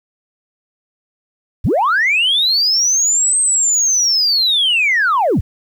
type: linear two-way sweep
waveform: sine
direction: up then down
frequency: 36.33 to 8390 to 36.33 Hz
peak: -10 dBFS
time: 1.64-5.41 s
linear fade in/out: 10 ms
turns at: 3.39 s
effects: tanh soft clip ceiling -8 dBFS + 8-bit